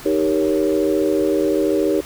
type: chord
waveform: sine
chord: Eb dominant seventh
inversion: none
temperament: equal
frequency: 311.1 / 392 / 466.2 / 554.4 Hz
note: Eb4 / G4 / Bb4 / Db5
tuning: 0 / 0 / 0 / 0 cents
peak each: -19 / -19 / -22 / -22 dBFS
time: 0.05-2.01 s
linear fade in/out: 10 ms
effects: tanh soft clip ceiling -5 dBFS + pink hiss -37 dBFS RMS until 2.05 s